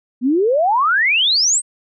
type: exponential sweep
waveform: sine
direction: up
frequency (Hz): 233.1 to 8660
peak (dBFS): -12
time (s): 0.21-1.62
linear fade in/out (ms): 50
effects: none